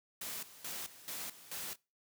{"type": "noise with tremolo", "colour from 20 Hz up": "white", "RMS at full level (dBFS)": -42, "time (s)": [0.21, 1.76], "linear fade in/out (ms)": 5, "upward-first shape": "square", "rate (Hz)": 2.3, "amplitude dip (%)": 80, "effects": ["noise-tail reverb RT60 0.3 s tail -25 dB re dry", "high-pass 100 Hz 12 dB/octave"]}